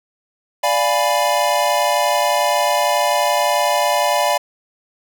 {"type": "chord", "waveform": "square", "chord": "D diminished seventh", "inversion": "none", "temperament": "equal", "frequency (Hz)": [587.3, 698.5, 830.6, 987.8], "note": ["D5", "F5", "Ab5", "Cb6"], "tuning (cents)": [0, 0, 0, 0], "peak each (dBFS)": [-20, -21, -22, -21], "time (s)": [0.63, 4.38], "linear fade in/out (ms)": 10, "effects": []}